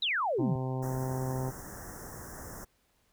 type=exponential sweep; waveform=sine; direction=down; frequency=4058 to 122.2 Hz; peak=-27 dBFS; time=0.02-0.56 s; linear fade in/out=5 ms
type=harmonic tone; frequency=130 Hz; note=C3; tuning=11 cents flat; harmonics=1 / 2 / 3 / 4 / 5 / 6 / 7 / 8; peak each=-32 / -39 / -40 / -43 / -46 / -44 / -45 / -51 dBFS; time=0.38-1.51 s; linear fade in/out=20 ms
type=band-stop noise; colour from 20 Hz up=pink; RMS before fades=-44 dBFS; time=0.82-2.65 s; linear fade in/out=10 ms; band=1900 to 5400 Hz; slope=96 dB/octave
effects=pink hiss -71 dBFS RMS until 3.12 s